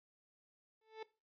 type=tone with exponential growth; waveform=30% pulse; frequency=440 Hz; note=A4; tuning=in tune; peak=-39 dBFS; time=0.81-1.03 s; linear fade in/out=5 ms; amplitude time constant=47 ms; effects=noise-tail reverb RT60 0.3 s tail -19 dB re dry + resampled to 11025 Hz